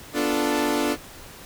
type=chord; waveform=sawtooth; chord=B half-diminished seventh; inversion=none; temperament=equal; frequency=246.9 / 293.7 / 349.2 / 440 Hz; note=B3 / D4 / F4 / A4; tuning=0 / 0 / 0 / 0 cents; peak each=-25 / -20 / -25 / -24 dBFS; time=0.13-0.97 s; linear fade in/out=50 ms; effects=pink hiss -43 dBFS RMS until 1.45 s